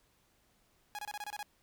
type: tone bursts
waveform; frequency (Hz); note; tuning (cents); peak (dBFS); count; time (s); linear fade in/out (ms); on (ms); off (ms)
sawtooth; 830.6; G#5; 0; -35; 8; 0.95-1.428; 0; 37; 26
effects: pink hiss -71 dBFS RMS until 1.62 s